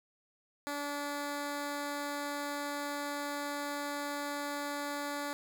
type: tone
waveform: 10% pulse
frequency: 288.3 Hz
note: D4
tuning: 32 cents flat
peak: -27 dBFS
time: 0.67-5.33 s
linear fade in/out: 0 ms
effects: none